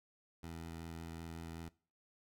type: tone with vibrato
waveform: 15% pulse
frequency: 82.6 Hz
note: E2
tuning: 4 cents sharp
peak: -39 dBFS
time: 0.43-1.69 s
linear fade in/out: 5 ms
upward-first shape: square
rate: 5.3 Hz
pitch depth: 10 cents each way
effects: noise-tail reverb RT60 0.4 s tail -21 dB re dry